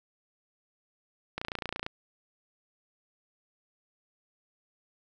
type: click train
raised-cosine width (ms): 0.3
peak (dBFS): -17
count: 15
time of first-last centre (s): 1.38-1.864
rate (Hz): 28.9
effects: none